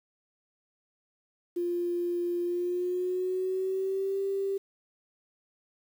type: tone with pitch glide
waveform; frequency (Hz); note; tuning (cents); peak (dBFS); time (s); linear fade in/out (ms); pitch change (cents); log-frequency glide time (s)
sine; 349.2 to 392; F4 to G4; 0 to 0; -27; 1.56-4.58; 10; +200; 2.43-4.2
effects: 9-bit